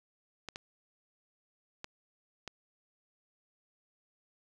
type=clicks; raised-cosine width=0.2 ms; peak=-23 dBFS; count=4; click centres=0.487 / 0.559 / 1.844 / 2.477 s; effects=none